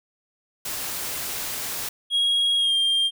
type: noise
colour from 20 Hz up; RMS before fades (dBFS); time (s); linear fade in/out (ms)
white; -30; 0.65-1.89; 5
type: tone with pitch glide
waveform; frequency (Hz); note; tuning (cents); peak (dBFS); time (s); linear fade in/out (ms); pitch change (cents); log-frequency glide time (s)
triangle; 3293 to 3197; G#7 to G7; -15 to +33; -17; 2.1-3.11; 50; -52; 2.57-2.74
effects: none